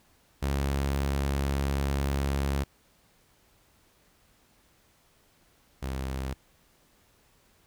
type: tone pair in turn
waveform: sawtooth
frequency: 69.3 / 66.25 Hz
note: C#2 / C2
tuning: 0 / +22 cents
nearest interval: minor second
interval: 78 cents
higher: first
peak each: -22 / -27 dBFS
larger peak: first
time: 0.42-2.64 / 5.82-6.34 s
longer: first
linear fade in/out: 10 ms
effects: pink hiss -64 dBFS RMS until 7.66 s